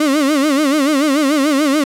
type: tone with vibrato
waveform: 35% pulse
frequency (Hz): 288.3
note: D4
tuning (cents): -32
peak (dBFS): -10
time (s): 0-1.84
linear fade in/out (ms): 5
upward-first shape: sine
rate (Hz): 6.9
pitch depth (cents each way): 140
effects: low-pass 12000 Hz 12 dB/octave